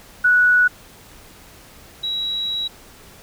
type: tone pair in turn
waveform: sine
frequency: 1472 / 3880 Hz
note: F#6 / B7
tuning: -9 / -31 cents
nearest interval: octave + perfect fourth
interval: 1678 cents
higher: second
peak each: -11 / -21 dBFS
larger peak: first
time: 0.24-0.68 / 2.03-2.68 s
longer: second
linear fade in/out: 10 ms
effects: pink hiss -45 dBFS RMS until 3.22 s